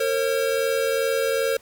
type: tone pair together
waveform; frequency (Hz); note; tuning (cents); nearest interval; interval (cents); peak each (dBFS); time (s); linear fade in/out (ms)
square; 458.5 / 541; A#4 / C#5; -29 / -42; minor third; 287; -24; 0-1.57; 5
effects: pink hiss -53 dBFS RMS until 1.61 s